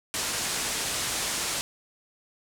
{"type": "low-pass noise", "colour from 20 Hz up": "white", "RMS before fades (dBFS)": -30, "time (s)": [0.14, 1.61], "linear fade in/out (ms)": 0, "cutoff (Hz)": 9700, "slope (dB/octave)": 24, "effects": []}